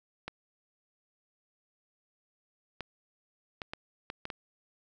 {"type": "clicks", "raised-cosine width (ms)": 0.3, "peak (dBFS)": -21, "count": 7, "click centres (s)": [0.28, 2.807, 3.618, 3.735, 4.101, 4.254, 4.302], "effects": []}